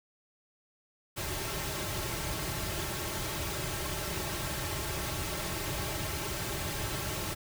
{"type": "noise with comb filter", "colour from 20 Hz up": "pink", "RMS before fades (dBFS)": -35, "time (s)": [1.16, 7.35], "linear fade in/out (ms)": 20, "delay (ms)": 4.1, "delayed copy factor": -0.75, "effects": []}